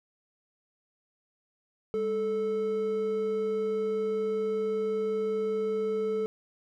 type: tone pair together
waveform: triangle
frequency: 201.8 / 437.4 Hz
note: G#3 / A4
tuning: -49 / -10 cents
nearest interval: octave + minor second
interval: 1339 cents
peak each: -35 / -25 dBFS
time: 1.94-6.26 s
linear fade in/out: 0 ms
effects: none